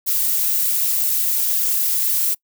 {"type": "noise with flanger", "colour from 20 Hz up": "violet", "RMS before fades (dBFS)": -19, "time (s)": [0.06, 2.35], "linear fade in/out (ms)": 20, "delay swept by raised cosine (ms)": [1.2, 5.8], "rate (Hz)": 3.9, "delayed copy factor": -0.85, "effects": ["noise-tail reverb RT60 0.1 s tail -25 dB re dry"]}